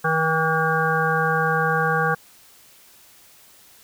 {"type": "harmonic tone with a mistuned harmonic", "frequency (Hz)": 160, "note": "D#3", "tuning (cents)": 49, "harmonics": [1, 3, 5, 7, 9, 10], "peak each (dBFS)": [-25, -25, -25, -25, -25, -25], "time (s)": [0.04, 2.15], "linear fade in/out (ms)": 10, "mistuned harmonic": 7, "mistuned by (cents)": 34, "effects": ["white hiss -51 dBFS RMS until 3.83 s"]}